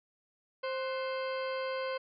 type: harmonic tone with a mistuned harmonic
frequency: 525 Hz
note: C5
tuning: 6 cents sharp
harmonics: 1 / 2 / 3 / 4 / 5 / 6 / 8 / 9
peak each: -34 / -40 / -44 / -46 / -48 / -50 / -52 / -53 dBFS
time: 0.63-1.98 s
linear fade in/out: 10 ms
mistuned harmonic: 3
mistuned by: -82 cents
effects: none